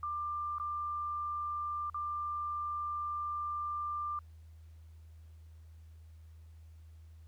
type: tone with dropouts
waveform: sine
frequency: 1189 Hz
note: D6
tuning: 21 cents sharp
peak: -34 dBFS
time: 0.03-4.19 s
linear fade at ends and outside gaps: 2 ms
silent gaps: 0.584-0.598 / 1.899-1.944 s
effects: added 80 Hz sine -51 dBFS peak until 7.27 s + pink hiss -73 dBFS RMS until 7.27 s